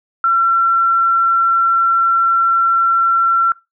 sine tone, 1356 Hz, E6, 49 cents sharp, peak -10 dBFS, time 0.24-3.52 s, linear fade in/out 2 ms, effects noise-tail reverb RT60 0.2 s tail -20 dB re dry

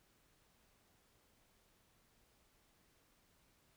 silence, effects pink hiss -73 dBFS RMS until 3.76 s

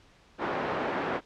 pink band-pass noise, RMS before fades -31 dBFS, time 0.38-1.21 s, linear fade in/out 50 ms, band 290 to 1500 Hz, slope 12 dB/octave, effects pink hiss -59 dBFS RMS until 1.25 s + low-pass 5000 Hz 12 dB/octave

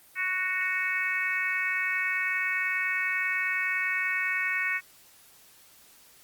harmonic tone, 370 Hz, F#4, in tune, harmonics 3 / 4 / 5 / 6 / 7, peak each -39 / -34 / -30 / -29 / -35 dBFS, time 0.15-4.81 s, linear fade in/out 50 ms, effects white hiss -56 dBFS RMS until 6.23 s + Opus 32 kbps

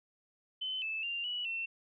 sine tone with pitch steps, 3048 / 2625 / 2786 / 2940 / 2701 Hz, G7 / E7 / F7 / F#7 / E7, -49 / -8 / -5 / -12 / +42 cents, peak -34 dBFS, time 0.61-1.66 s, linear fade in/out 10 ms, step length 210 ms, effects none

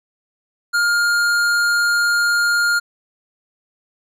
triangle tone with hard clipping, 1412 Hz, F6, 19 cents sharp, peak -16 dBFS, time 0.73-2.8 s, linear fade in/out 20 ms, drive 17 dB, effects none

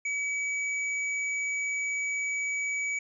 sine tone with tanh clipping, 2279 Hz, C#7, 47 cents sharp, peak -30 dBFS, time 0.05-2.99 s, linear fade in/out 5 ms, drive 13 dB, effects resampled to 22050 Hz

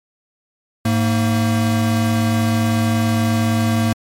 square tone pair together, 105.7 / 227.9 Hz, G#2 / A#3, +31 / -39 cents, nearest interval octave + minor second, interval 1330 cents, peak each -18 dBFS, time 0.85-3.93 s, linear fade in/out 5 ms, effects MP3 64 kbps

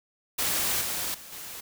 white noise with level steps, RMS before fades -27 / -31 / -45 / -40 dBFS, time 0.38-1.61 s, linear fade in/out 10 ms, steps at 0.81 / 1.14 / 1.32 s, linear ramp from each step 5 ms, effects none

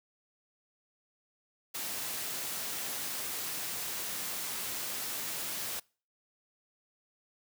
white noise, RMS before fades -37 dBFS, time 1.74-5.8 s, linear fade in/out 10 ms, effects noise-tail reverb RT60 0.4 s tail -26 dB re dry + high-pass 100 Hz 12 dB/octave

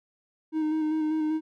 triangle tone with vibrato, 311.1 Hz, D#4, in tune, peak -22 dBFS, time 0.52-1.41 s, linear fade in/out 50 ms, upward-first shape square, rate 5.1 Hz, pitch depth 19 cents each way, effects none

